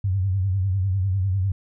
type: tone with vibrato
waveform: sine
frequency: 95.3 Hz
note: G2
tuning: 48 cents flat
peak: -19 dBFS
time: 0.04-1.52 s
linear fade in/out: 5 ms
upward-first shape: sine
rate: 10 Hz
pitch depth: 94 cents each way
effects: none